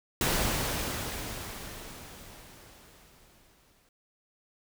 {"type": "noise with exponential decay", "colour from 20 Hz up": "pink", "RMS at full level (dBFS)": -26, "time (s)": [0.21, 3.89], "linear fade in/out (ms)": 2, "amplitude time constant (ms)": 800, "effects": []}